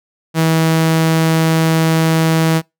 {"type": "tone", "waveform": "sawtooth", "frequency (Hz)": 161.6, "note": "E3", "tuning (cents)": -34, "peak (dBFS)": -7, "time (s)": [0.34, 2.62], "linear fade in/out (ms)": 50, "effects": ["noise-tail reverb RT60 0.2 s tail -25 dB re dry"]}